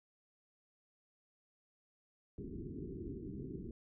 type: low-pass noise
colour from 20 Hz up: white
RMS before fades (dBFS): -45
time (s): 2.38-3.71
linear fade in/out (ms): 2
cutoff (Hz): 410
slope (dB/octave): 96
effects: none